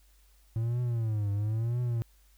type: tone with vibrato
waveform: triangle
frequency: 111.3 Hz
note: A2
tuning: 20 cents sharp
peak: -25 dBFS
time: 0.56-2.02 s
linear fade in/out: 0 ms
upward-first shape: triangle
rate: 1 Hz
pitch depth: 190 cents each way
effects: added 50 Hz sine -59 dBFS peak until 2.37 s + white hiss -67 dBFS RMS until 2.37 s